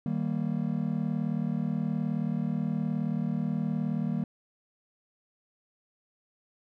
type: chord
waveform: triangle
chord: Eb major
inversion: none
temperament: just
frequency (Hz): 155.56 / 194.45 / 233.3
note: Eb3 / G3 / Bb3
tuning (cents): 0 / -14 / +2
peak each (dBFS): -29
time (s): 0.06-4.24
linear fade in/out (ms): 2
effects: tanh soft clip ceiling -18 dBFS